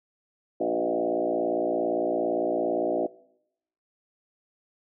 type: tone with frequency modulation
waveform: sine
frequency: 492.4 Hz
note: B4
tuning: 5 cents flat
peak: -23 dBFS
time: 0.6-3.07 s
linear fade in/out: 10 ms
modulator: 57.6 Hz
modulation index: 3.6
effects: noise-tail reverb RT60 0.8 s tail -22 dB re dry